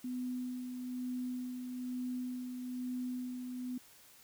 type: tone with tremolo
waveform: sine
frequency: 250.6 Hz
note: B3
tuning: 25 cents sharp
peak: -35 dBFS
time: 0.04-3.78 s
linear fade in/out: 5 ms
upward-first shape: sine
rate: 1.1 Hz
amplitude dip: 40%
effects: white hiss -60 dBFS RMS until 4.23 s